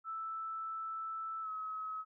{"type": "tone with pitch glide", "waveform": "sine", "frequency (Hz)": [1318.5, 1281.7], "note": ["E6", "E6"], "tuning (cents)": [0, -49], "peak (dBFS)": -38, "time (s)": [0.04, 2.05], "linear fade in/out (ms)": 50, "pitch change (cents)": -49, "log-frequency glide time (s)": [1.42, 1.49], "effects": []}